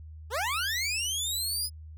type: linear sweep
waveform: 20% pulse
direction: up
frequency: 392 to 5080 Hz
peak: -23 dBFS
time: 0.3-1.7 s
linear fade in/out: 50 ms
effects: added 78 Hz sine -42 dBFS peak until 1.97 s